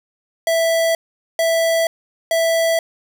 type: tone bursts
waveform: square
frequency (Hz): 659.3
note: E5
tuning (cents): 0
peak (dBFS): -15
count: 3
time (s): 0.47-2.79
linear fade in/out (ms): 2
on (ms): 480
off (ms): 440
effects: none